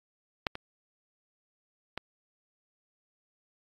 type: clicks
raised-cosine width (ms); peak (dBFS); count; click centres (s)
0.3; -11 / -21 / -18; 3; 0.468 / 0.554 / 1.976
effects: AAC 32 kbps